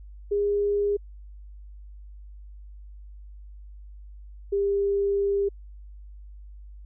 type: tone pair in turn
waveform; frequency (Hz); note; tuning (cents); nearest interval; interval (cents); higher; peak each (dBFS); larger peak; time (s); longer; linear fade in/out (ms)
sine; 407.7 / 400; G#4 / G4; -32 / +35; unison; 33; first; -21 / -21; neither; 0.31-0.97 / 4.52-5.49; second; 10
effects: added 50 Hz sine -41 dBFS peak until 6.85 s